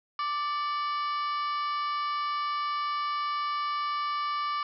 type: harmonic tone with a mistuned harmonic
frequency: 587.3 Hz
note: D5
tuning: in tune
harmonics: 2 / 3 / 4 / 5 / 6 / 7 / 8 / 9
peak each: -28 / -44 / -42 / -43 / -50 / -47 / -47 / -49 dBFS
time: 0.19-4.63 s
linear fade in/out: 2 ms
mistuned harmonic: 4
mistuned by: -61 cents
effects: none

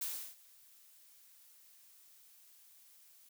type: noise with ADSR envelope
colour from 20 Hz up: blue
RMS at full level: -38 dBFS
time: 0.01-3.29 s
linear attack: 7 ms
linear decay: 330 ms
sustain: -24 dB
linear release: 6 ms
effects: none

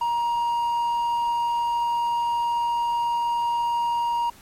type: tone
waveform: triangle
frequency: 944 Hz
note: A#5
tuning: 22 cents sharp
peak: -19 dBFS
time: 0.01-4.3 s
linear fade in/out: 5 ms
effects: pink hiss -50 dBFS RMS until 4.41 s + MP3 64 kbps

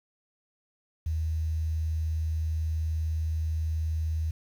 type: tone with quantisation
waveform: sine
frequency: 79.5 Hz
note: D#2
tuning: 38 cents sharp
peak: -26 dBFS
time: 1.06-4.31 s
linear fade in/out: 5 ms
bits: 9
effects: none

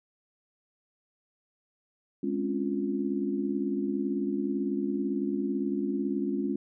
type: chord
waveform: sine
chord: Db major seventh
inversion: second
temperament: equal with one note detuned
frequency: 207.7 / 261.6 / 279.6 / 349.2 Hz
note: Ab3 / C4 / Db4 / F4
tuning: 0 / 0 / +15 / 0 cents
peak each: -32 / -35 / -31 / -33 dBFS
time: 2.23-6.56 s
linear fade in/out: 5 ms
effects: none

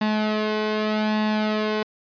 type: tone with flanger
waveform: sawtooth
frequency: 214.2 Hz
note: A3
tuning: 46 cents flat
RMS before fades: -23 dBFS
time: 0.01-1.83 s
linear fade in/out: 5 ms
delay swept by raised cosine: 1.1 to 2 ms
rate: 0.83 Hz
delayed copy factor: +0.6
effects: resampled to 11025 Hz

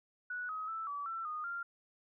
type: tone with pitch steps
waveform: sine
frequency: 1472 / 1268 / 1321 / 1148 / 1340 / 1232 / 1390 Hz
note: F#6 / D#6 / E6 / D6 / E6 / D#6 / F6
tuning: -9 / +32 / +3 / -40 / +28 / -17 / -9 cents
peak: -37 dBFS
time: 0.3-1.63 s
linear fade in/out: 5 ms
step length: 190 ms
effects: none

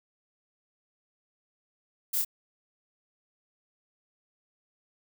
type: noise with echo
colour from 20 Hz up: violet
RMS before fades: -29 dBFS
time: 2.13-2.22 s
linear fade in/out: 10 ms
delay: 29 ms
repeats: 1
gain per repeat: -2 dB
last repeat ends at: 2.249 s
effects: none

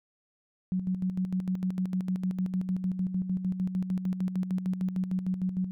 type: tone with tremolo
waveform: sine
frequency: 185 Hz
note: F#3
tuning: in tune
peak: -25 dBFS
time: 0.72-5.71 s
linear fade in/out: 0 ms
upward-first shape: square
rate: 6.6 Hz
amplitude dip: 60%
effects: none

